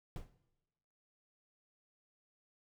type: noise with exponential decay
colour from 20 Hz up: brown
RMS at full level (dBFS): -39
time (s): 0.16-0.35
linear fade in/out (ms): 1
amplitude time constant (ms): 40
effects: noise-tail reverb RT60 1.0 s tail -17 dB re dry